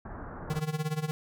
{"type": "low-pass noise", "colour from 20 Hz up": "pink", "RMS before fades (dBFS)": -41, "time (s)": [0.05, 0.6], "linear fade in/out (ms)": 5, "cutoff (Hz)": 1600, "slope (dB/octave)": 48}
{"type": "tone with tremolo", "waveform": "square", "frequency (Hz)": 154.4, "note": "D#3", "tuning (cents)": -13, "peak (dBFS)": -27, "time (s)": [0.5, 1.11], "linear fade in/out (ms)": 0, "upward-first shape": "sine", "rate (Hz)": 17, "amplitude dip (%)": 85}
{"effects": []}